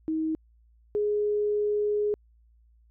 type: tone pair in turn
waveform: sine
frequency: 316.7 / 416.8 Hz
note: D#4 / G#4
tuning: +31 / +6 cents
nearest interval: perfect fourth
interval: 475 cents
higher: second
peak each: -25 / -23 dBFS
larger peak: second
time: 0.08-0.35 / 0.95-2.14 s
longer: second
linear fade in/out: 0 ms
effects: added 57 Hz sine -57 dBFS peak until 2.9 s